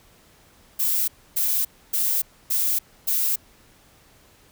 violet noise bursts, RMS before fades -22 dBFS, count 5, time 0.79-3.36 s, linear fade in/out 10 ms, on 290 ms, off 280 ms, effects pink hiss -55 dBFS RMS until 4.51 s

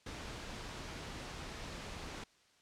pink noise, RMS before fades -45 dBFS, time 0.06-2.24 s, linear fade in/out 5 ms, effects white hiss -68 dBFS RMS until 2.61 s + low-pass 6000 Hz 12 dB/octave

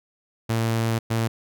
sawtooth tone bursts at uneven times, 113.7 Hz, A#2, 43 cents flat, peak -17 dBFS, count 2, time 0.49-0.99 / 1.1-1.28 s, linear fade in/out 10 ms, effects none

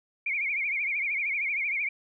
sine tone with vibrato, 2269 Hz, C#7, 40 cents sharp, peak -26 dBFS, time 0.26-1.89 s, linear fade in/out 5 ms, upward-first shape triangle, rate 13 Hz, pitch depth 150 cents each way, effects none

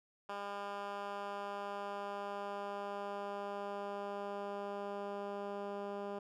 10% pulse tone with band-pass filter sweep, 201.6 Hz, G3, 49 cents sharp, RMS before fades -42 dBFS, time 0.29-6.19 s, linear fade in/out 5 ms, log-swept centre 1100 to 430 Hz, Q 0.79, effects none

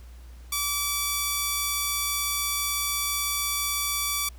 5% pulse tone, 1154 Hz, D6, 31 cents flat, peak -13 dBFS, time 0.52-4.29 s, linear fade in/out 5 ms, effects added 60 Hz sine -42 dBFS peak until 4.38 s + pink hiss -57 dBFS RMS until 4.38 s

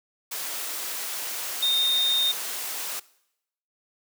sine tone in noise, 3668 Hz, A#7, 29 cents flat, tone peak -20 dBFS, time 1.62-2.32 s, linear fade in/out 10 ms, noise white, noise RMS -32 dBFS, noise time 0.31-3 s, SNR +9 dB, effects noise-tail reverb RT60 0.8 s tail -21 dB re dry + high-pass 400 Hz 12 dB/octave

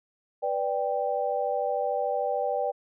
sine chord, G major, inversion first, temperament equal with one note detuned, 493.9 / 587.3 / 786.3 Hz, B4 / D5 / G5, 0 / 0 / +5 cents, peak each -30 / -29 / -29 dBFS, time 0.42-2.72 s, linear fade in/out 20 ms, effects none

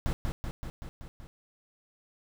brown noise with echo, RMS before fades -28 dBFS, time 0.06-0.13 s, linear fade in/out 0 ms, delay 190 ms, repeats 6, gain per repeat -3 dB, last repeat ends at 1.27 s, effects none

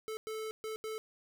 square tone bursts at uneven times, 437.2 Hz, A4, 11 cents flat, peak -38 dBFS, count 4, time 0.08-0.17 / 0.27-0.51 / 0.64-0.76 / 0.84-0.98 s, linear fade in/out 0 ms, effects none

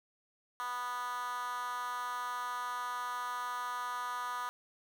10% pulse tone with high-pass filter, 246.1 Hz, B3, 6 cents flat, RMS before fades -38 dBFS, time 0.6-4.49 s, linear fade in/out 0 ms, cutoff 1100 Hz, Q 5.2, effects 11-bit

